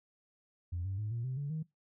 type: tone with pitch steps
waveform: sine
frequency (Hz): 87.31 / 96.32 / 106.26 / 117.22 / 129.31 / 142.66 / 157.38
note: F2 / G2 / G#2 / A#2 / C3 / D3 / D#3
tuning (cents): 0 / -30 / +40 / +10 / -20 / -50 / +20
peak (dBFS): -33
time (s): 0.72-1.63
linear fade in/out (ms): 10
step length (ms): 130
effects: noise-tail reverb RT60 0.2 s tail -22 dB re dry + tanh soft clip ceiling -30 dBFS